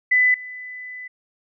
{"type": "tone with level steps", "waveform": "sine", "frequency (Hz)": 2000, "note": "B6", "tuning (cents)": 21, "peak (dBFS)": [-13, -32], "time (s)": [0.11, 1.08], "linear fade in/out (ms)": 10, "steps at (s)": 0.34, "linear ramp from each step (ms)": 2, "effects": []}